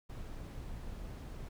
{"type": "noise", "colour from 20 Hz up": "brown", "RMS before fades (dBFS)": -44, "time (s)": [0.09, 1.49], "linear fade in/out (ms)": 10, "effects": []}